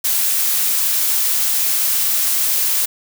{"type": "noise", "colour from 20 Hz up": "blue", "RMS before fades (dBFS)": -17, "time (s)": [0.04, 2.86], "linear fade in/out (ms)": 10, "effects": []}